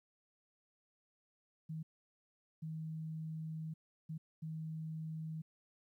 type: tone bursts at uneven times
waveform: sine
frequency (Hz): 158.7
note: D#3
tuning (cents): +35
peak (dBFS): -40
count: 4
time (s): 1.69-1.83 / 2.62-3.74 / 4.09-4.18 / 4.42-5.42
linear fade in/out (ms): 10
effects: 13-bit